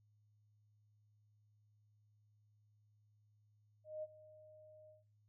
sine tone with ADSR envelope, 618 Hz, D#5, 12 cents flat, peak -40 dBFS, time 3.84-5.04 s, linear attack 190 ms, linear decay 35 ms, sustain -18 dB, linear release 150 ms, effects noise-tail reverb RT60 0.3 s tail -22 dB re dry + added 105 Hz sine -70 dBFS peak until 5.28 s

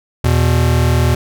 square tone pair together, 81.2 / 121.66 Hz, E2 / B2, -26 / -26 cents, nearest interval perfect fifth, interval 700 cents, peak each -14 dBFS, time 0.24-1.15 s, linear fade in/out 5 ms, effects none

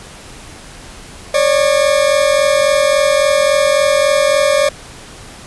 40% pulse tone pair together, 552.4 / 596 Hz, C#5 / D5, -6 / +25 cents, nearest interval minor second, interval 131 cents, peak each -12 dBFS, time 1.34-4.69 s, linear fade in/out 5 ms, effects pink hiss -35 dBFS RMS until 5.46 s + resampled to 24000 Hz

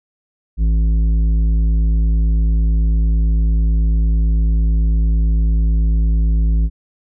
sine tone with tanh clipping, 54.5 Hz, A1, 16 cents flat, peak -13 dBFS, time 0.57-6.7 s, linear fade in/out 50 ms, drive 9 dB, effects none

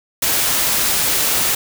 white noise, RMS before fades -17 dBFS, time 0.22-1.55 s, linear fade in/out 5 ms, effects none

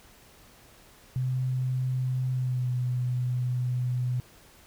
sine tone with pitch glide, 128.4 to 124.67 Hz, C3 to B2, -32 to +17 cents, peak -25 dBFS, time 1.16-4.2 s, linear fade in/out 0 ms, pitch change -51 cents, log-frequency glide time 2.32-2.71 s, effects pink hiss -55 dBFS RMS until 4.66 s

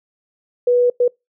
sine tone bursts at uneven times, 489.3 Hz, B4, 16 cents flat, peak -11 dBFS, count 2, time 0.67-0.9 / 1-1.08 s, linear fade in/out 5 ms, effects noise-tail reverb RT60 0.2 s tail -26 dB re dry

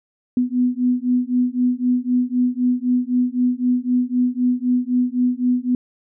sine beating tone pair, 246.6 / 250.5 Hz, B3 / B3, -2 / +25 cents, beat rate 3.9 Hz, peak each -19 dBFS, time 0.37-5.75 s, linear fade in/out 2 ms, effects none

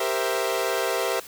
sawtooth chord, C dominant seventh, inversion second, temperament equal, 392 / 466.2 / 523.3 / 659.3 Hz, G4 / Bb4 / C5 / E5, 0 / 0 / 0 / 0 cents, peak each -25 dBFS, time 0-1.2 s, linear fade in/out 5 ms, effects white hiss -43 dBFS RMS until 1.27 s

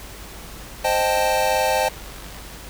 square chord, A half-diminished seventh, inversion first, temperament equal, 523.3 / 622.3 / 784 / 880 Hz, C5 / Eb5 / G5 / A5, 0 / 0 / 0 / 0 cents, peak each -24 dBFS, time 0.84-1.89 s, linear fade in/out 10 ms
click train, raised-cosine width 0.2 ms, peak -24 dBFS, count 42, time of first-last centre 1.55-2.387 s, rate 49 Hz
effects added 50 Hz sine -40 dBFS peak until 2.69 s + pink hiss -39 dBFS RMS until 2.69 s

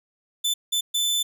sawtooth tone bursts at uneven times, 3520 Hz, A7, in tune, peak -18 dBFS, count 3, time 0.44-0.54 / 0.72-0.81 / 0.94-1.23 s, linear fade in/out 10 ms, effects none

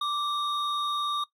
triangle tone pair together, 1172 / 3721 Hz, D6 / A#7, -4 / -4 cents, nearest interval octave + minor sixth, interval 2000 cents, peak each -26 / -29 dBFS, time 0.01-1.24 s, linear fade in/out 5 ms, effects noise-tail reverb RT60 0.1 s tail -18 dB re dry

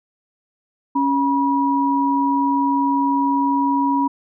sine tone pair together, 277.2 / 967.5 Hz, C#4 / B5, 0 / -36 cents, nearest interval octave + minor seventh, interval 2164 cents, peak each -18 dBFS, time 0.95-4.08 s, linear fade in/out 10 ms, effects none

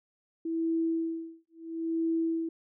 sine tone with tremolo, 328.1 Hz, E4, 8 cents flat, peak -25 dBFS, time 0.45-2.49 s, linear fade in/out 5 ms, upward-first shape sine, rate 0.74 Hz, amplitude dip 100%, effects none

